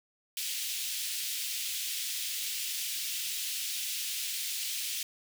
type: high-pass noise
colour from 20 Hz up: pink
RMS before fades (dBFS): -35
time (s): 0.37-5.03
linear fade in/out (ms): 2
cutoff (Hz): 2700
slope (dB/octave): 24
effects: none